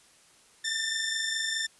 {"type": "tone pair together", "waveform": "15% pulse", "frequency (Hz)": [1775.2, 1800], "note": ["A6", "A6"], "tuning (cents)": [15, 39], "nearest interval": "unison", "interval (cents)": 24, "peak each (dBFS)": [-26, -24], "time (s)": [0.64, 1.67], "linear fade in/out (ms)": 10, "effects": ["white hiss -59 dBFS RMS until 1.79 s", "resampled to 24000 Hz"]}